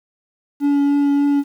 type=tone with vibrato; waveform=triangle; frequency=284.5 Hz; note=C#4; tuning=45 cents sharp; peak=-11 dBFS; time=0.6-1.44 s; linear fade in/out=50 ms; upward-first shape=triangle; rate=3.4 Hz; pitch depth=12 cents each way; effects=8-bit